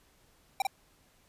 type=tone with echo; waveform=square; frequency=784 Hz; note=G5; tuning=in tune; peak=-26 dBFS; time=0.6-0.62 s; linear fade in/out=2 ms; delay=49 ms; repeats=1; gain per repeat=-2 dB; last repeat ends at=0.669 s; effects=pink hiss -65 dBFS RMS until 1.28 s + resampled to 32000 Hz